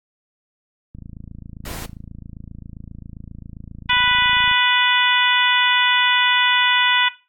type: click train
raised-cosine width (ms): 5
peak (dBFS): -24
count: 99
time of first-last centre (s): 0.95-4.514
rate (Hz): 27.5
type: noise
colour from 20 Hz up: pink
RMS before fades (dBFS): -33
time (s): 1.65-1.86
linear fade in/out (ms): 5
type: harmonic tone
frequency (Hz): 493.9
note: B4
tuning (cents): 0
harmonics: 2 / 3 / 4 / 5 / 6 / 7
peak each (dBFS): -21 / -21 / -21 / -21 / -21 / -21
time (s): 3.89-7.09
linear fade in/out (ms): 10
effects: noise-tail reverb RT60 0.3 s tail -17 dB re dry + AAC 64 kbps